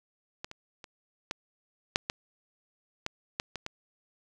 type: clicks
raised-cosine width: 0.2 ms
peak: -19 / -25 / -27 / -15 / -6 / -13 / -14 / -12 / -19 / -18 dBFS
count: 10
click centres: 0.445 / 0.514 / 0.842 / 1.311 / 1.959 / 2.099 / 3.064 / 3.399 / 3.557 / 3.664 s
effects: none

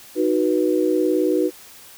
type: chord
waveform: sine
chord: B major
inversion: first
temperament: equal with one note detuned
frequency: 311.1 / 370 / 488.8 Hz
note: D#4 / F#4 / B4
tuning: 0 / 0 / -18 cents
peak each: -20 / -20 / -22 dBFS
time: 0.15-1.51 s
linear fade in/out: 50 ms
effects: white hiss -44 dBFS RMS until 1.97 s

